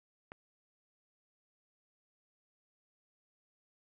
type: click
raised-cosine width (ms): 0.5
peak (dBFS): -30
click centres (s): 0.319
effects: none